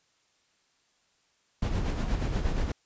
brown noise with tremolo, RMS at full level -26 dBFS, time 1.62-2.72 s, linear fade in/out 5 ms, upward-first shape sine, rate 8.4 Hz, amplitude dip 50%, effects white hiss -69 dBFS RMS until 2.85 s + resampled to 16000 Hz

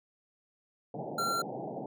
white band-pass noise, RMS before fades -39 dBFS, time 0.94-1.86 s, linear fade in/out 2 ms, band 120 to 840 Hz, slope 96 dB/octave
square tone, 1369 Hz, F6, 35 cents flat, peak -30 dBFS, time 1.18-1.42 s, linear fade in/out 5 ms
effects none

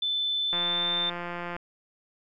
sine tone with pitch glide, 3521 to 3570 Hz, A7 to A7, 0 to +24 cents, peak -25 dBFS, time 0.02-1.1 s, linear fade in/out 5 ms, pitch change +24 cents, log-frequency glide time 0.42-0.93 s
click train, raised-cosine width 0.5 ms, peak -20 dBFS, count 181, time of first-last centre 0.53-1.564 s, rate 174 Hz
effects none

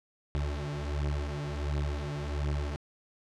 30% pulse beating tone pair, 72.1 / 73.5 Hz, D2 / D2, -31 / +2 cents, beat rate 1.4 Hz, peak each -31 dBFS, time 0.35-2.76 s, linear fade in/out 0 ms, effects low-pass 6000 Hz 12 dB/octave

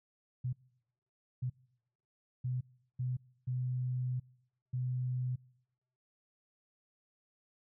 sine tone bursts at uneven times, 126.2 Hz, B2, 38 cents sharp, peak -32 dBFS, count 6, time 0.44-0.53 / 1.42-1.5 / 2.44-2.61 / 2.99-3.17 / 3.47-4.2 / 4.73-5.36 s, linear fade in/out 10 ms, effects noise-tail reverb RT60 0.9 s tail -26 dB re dry

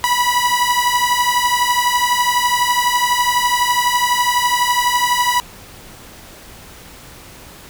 sawtooth beating tone pair, 973 / 985 Hz, B5 / B5, -26 / -5 cents, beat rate 12 Hz, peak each -13 dBFS, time 0.04-5.4 s, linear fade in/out 0 ms, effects pink hiss -39 dBFS RMS until 7.69 s

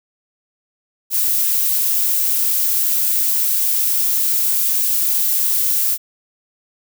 violet noise, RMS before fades -17 dBFS, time 1.1-5.98 s, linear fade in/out 50 ms, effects none

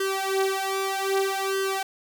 sawtooth tone with flanger, 387.4 Hz, G4, 20 cents flat, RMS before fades -26 dBFS, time 0-1.83 s, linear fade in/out 5 ms, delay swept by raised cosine 0.63 to 4.33 ms, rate 0.63 Hz, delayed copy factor +0.9, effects 9-bit

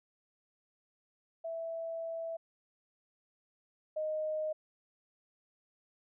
sine tone pair in turn, 659.3 / 620.1 Hz, E5 / D#5, 0 / -6 cents, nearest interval minor second, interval 106 cents, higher first, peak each -36 / -32 dBFS, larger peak second, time 1.44-2.37 / 3.96-4.53 s, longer first, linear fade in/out 10 ms, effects none

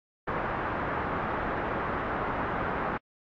white low-pass noise, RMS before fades -31 dBFS, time 0.27-2.98 s, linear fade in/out 10 ms, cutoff 1500 Hz, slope 24 dB/octave, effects AAC 48 kbps

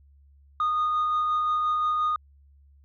sine tone with tremolo, 1232 Hz, D#6, 17 cents flat, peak -19 dBFS, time 0.6-2.16 s, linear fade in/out 2 ms, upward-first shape sine, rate 5.7 Hz, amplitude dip 25%, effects tanh soft clip ceiling -20 dBFS + added 70 Hz sine -53 dBFS peak until 2.84 s

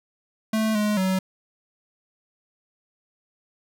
square tone with pitch steps, 219 / 210.1 / 188.3 Hz, A3 / G#3 / F#3, -8 / +20 / +31 cents, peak -21 dBFS, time 0.53-1.19 s, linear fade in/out 5 ms, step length 220 ms, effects none

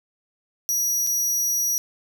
sawtooth tone with dropouts, 5790 Hz, F#8, 38 cents flat, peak -18 dBFS, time 0.69-1.78 s, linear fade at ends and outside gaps 0 ms, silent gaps 1.066-1.072 s, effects none

